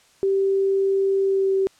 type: tone with pitch glide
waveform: sine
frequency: 389.6 to 385.6 Hz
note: G4 to G4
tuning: -11 to -28 cents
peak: -17 dBFS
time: 0.23-1.67 s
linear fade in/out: 0 ms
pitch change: -17 cents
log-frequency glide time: 1.22-1.55 s
effects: white hiss -56 dBFS RMS until 1.79 s + low-pass 8000 Hz 12 dB/octave